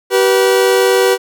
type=tone pair together; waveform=40% pulse; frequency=385.1 / 485.2 Hz; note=G4 / B4; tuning=-31 / -31 cents; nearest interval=major third; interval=400 cents; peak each=-11 dBFS; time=0.1-1.18 s; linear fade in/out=50 ms; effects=none